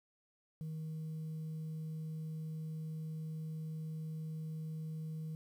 sine tone, 157.7 Hz, D#3, 24 cents sharp, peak -37 dBFS, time 0.61-5.35 s, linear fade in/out 0 ms, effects tanh soft clip ceiling -38 dBFS + 11-bit

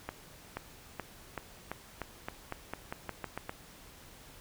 accelerating click train, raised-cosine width 0.5 ms, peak -21 dBFS, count 14, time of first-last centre 0.09-3.494 s, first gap 480 ms, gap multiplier 0.89, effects pink hiss -54 dBFS RMS until 4.4 s

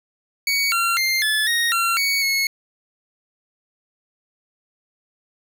25% pulse tone with pitch steps, 2243 / 1372 / 2103 / 1728 / 1867 / 1367 / 2235 / 2184 Hz, C#7 / F6 / C7 / A6 / A#6 / F6 / C#7 / C#7, +20 / -31 / +8 / -32 / +2 / -37 / +14 / -26 cents, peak -14 dBFS, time 0.47-2.47 s, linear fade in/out 2 ms, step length 250 ms, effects none

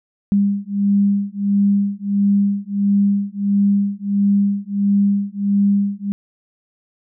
sine beating tone pair, 200 / 201.5 Hz, G3 / G3, +35 / +48 cents, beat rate 1.5 Hz, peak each -17 dBFS, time 0.32-6.12 s, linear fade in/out 0 ms, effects none

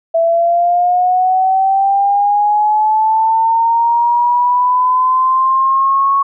sine linear sweep, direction up, 659.3 to 1108.7 Hz, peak -9 dBFS, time 0.14-6.23 s, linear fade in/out 10 ms, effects none

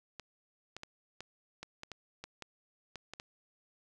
clicks, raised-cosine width 0.2 ms, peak -26 dBFS, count 12, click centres 0.197 / 0.766 / 0.834 / 1.206 / 1.63 / 1.834 / 1.917 / 2.24 / 2.423 / 2.957 / 3.136 / 3.199 s, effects none

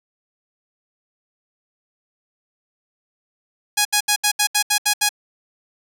5% pulse tone bursts, 830.6 Hz, G#5, in tune, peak -3 dBFS, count 9, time 3.77-5.092 s, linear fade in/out 10 ms, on 82 ms, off 73 ms, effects none

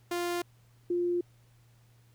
sawtooth / sine tone pair in turn, 349.2 / 350.7 Hz, F4 / F4, 0 / +7 cents, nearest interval unison, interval 7 cents, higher second, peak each -26 dBFS, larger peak neither, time 0.11-0.42 / 0.9-1.21 s, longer neither, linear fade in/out 5 ms, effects added 118 Hz sine -59 dBFS peak until 2.14 s + pink hiss -68 dBFS RMS until 2.14 s

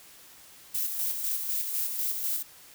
violet noise with tremolo, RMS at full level -29 dBFS, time 0.74-2.43 s, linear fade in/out 10 ms, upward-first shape square, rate 4 Hz, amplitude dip 40%, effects white hiss -52 dBFS RMS until 2.74 s

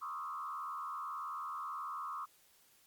sine tone with frequency modulation, 1174.7 Hz, D6, in tune, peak -39 dBFS, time 0.01-2.26 s, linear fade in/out 20 ms, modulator 79.2 Hz, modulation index 1.6, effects white hiss -67 dBFS RMS until 2.86 s + Opus 48 kbps

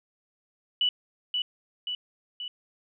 sine tone with echo, 2960 Hz, F#7, in tune, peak -21 dBFS, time 0.81-0.89 s, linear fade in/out 2 ms, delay 530 ms, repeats 3, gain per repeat -4 dB, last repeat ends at 2.48 s, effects none

